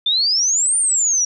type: exponential two-way sweep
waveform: sine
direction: up then down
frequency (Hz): 3520 to 9170 to 5660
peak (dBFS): -14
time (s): 0.06-1.25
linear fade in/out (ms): 5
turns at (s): 0.77
effects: none